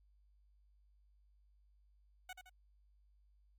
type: tone with echo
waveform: 15% pulse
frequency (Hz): 740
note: F#5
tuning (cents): 0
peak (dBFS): -39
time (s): 2.29-2.33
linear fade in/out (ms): 5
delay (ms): 83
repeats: 2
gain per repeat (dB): -6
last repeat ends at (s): 2.496
effects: added 50 Hz sine -66 dBFS peak until 3.58 s + MP3 96 kbps